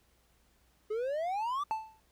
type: exponential sweep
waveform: triangle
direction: up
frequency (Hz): 415.3 to 1200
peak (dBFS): -29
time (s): 0.9-1.64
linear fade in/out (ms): 10
type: tone with exponential decay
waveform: triangle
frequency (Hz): 879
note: A5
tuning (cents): -2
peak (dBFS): -25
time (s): 1.71-2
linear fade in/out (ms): 0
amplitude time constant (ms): 62
effects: added 60 Hz sine -70 dBFS peak until 2.11 s + pink hiss -70 dBFS RMS until 2.11 s